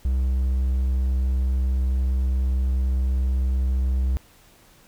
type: tone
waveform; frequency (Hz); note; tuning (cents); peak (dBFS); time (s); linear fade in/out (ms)
triangle; 64.6; C2; -21; -17; 0.05-4.17; 0
effects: pink hiss -54 dBFS RMS until 4.87 s